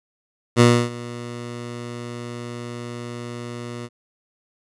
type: tone with ADSR envelope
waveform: 15% pulse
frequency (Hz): 120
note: B2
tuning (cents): -49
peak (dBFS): -3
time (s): 0.56-3.89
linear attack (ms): 43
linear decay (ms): 290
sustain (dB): -21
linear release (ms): 43
effects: resampled to 24000 Hz